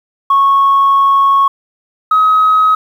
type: tone pair in turn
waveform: sine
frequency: 1102 / 1270.1 Hz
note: C#6 / D#6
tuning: -11 / +35 cents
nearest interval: major second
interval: 246 cents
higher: second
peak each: -5 dBFS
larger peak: neither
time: 0.3-1.48 / 2.11-2.75 s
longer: first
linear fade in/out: 5 ms
effects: tanh soft clip ceiling -3 dBFS + 7-bit